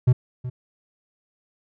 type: tone with echo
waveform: triangle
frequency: 125.2 Hz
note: B2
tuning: 24 cents sharp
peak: -10 dBFS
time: 0.07-0.13 s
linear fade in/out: 10 ms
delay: 370 ms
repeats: 1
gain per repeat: -15 dB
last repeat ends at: 0.5 s
effects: none